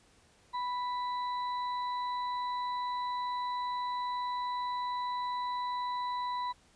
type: harmonic tone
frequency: 987.8 Hz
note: B5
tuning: in tune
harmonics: 1 / 2 / 4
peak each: -32 / -49 / -46 dBFS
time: 0.53-6.53 s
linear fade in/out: 20 ms
effects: pink hiss -64 dBFS RMS until 6.75 s + resampled to 22050 Hz